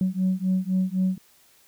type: beating tone pair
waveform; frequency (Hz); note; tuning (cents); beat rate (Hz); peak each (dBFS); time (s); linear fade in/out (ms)
sine; 184.7 / 188.6; F#3 / F#3; -3 / +33; 3.9; -23; 0.01-1.18; 2
effects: tanh soft clip ceiling -16 dBFS + white hiss -58 dBFS RMS until 1.67 s

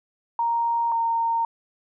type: tone pair in turn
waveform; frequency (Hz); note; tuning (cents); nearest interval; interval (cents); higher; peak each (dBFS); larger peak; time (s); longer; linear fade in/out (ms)
sine; 932.3 / 920.5; A#5 / A#5; 0 / -22; unison; 22; first; -20; neither; 0.39-0.92 / 0.92-1.45; neither; 2
effects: none

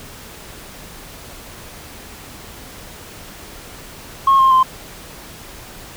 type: tone with pitch steps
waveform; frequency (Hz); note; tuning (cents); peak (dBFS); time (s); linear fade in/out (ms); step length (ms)
sine; 1084 / 1062.3 / 1041; C#6 / C6 / C6; -39 / +26 / -9; -7; 4.27-4.63; 5; 120
effects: tanh soft clip ceiling -6 dBFS + pink hiss -37 dBFS RMS until 5.96 s

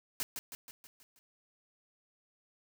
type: noise with echo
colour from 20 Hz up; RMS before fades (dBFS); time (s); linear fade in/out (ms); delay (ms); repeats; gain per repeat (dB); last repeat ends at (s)
white; -35; 0.2-0.23; 0; 160; 6; -5; 1.19
effects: none

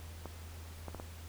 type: clicks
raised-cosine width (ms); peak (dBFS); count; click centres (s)
1; -28; 4; 0.257 / 0.883 / 0.947 / 0.999
effects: added 82 Hz sine -46 dBFS peak until 1.28 s + pink hiss -54 dBFS RMS until 1.28 s

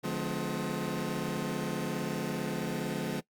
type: chord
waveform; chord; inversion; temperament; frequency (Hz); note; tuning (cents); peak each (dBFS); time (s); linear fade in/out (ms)
25% pulse; D diminished seventh; none; just; 146.83 / 176.2 / 211.4 / 253.7; D3 / F3 / Ab3 / Cb4; 0 / +16 / +31 / +47; -34 / -33 / -33 / -35; 0.03-3.21; 20
effects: noise-tail reverb RT60 0.1 s tail -20 dB re dry + Opus 48 kbps

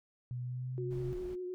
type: tone with pitch glide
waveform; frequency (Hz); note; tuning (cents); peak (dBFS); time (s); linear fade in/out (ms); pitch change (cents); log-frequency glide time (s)
sine; 123.47 to 130.81; B2 to C3; 0 to 0; -36; 0.31-1.13; 0; +100; 0.42-0.92
type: tone with vibrato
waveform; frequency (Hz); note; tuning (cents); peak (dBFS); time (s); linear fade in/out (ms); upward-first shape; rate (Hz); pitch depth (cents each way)
sine; 363.2; F#4; -32; -37; 0.78-1.54; 0; triangle; 9.9; 27
type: noise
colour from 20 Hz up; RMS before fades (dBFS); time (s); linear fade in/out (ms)
brown; -47; 0.9-1.36; 20
effects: none

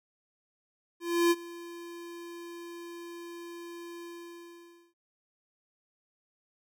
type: tone with ADSR envelope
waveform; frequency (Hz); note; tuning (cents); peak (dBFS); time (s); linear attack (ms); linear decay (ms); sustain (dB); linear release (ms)
square; 342.5; F4; -34; -21; 1-4.94; 310; 38; -21; 900
effects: none

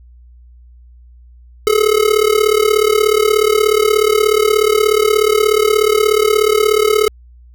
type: tone with amplitude modulation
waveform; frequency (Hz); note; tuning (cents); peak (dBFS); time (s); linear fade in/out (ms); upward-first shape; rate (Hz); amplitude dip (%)
square; 427.9; A4; -48; -7; 1.67-7.08; 0; sine; 36.7; 85
effects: added 60 Hz sine -39 dBFS peak until 7.54 s

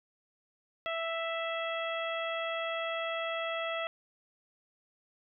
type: harmonic tone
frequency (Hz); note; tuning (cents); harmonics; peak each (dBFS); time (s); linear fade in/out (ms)
660; E5; +2; 1 / 2 / 3 / 4 / 5; -35 / -38 / -40 / -41 / -42; 0.86-3.87; 0
effects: none

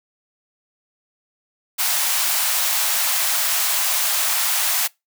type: high-pass noise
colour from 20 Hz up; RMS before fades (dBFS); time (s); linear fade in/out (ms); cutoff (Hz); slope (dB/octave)
white; -20; 1.78-4.88; 20; 630; 48
effects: noise-tail reverb RT60 0.2 s tail -24 dB re dry

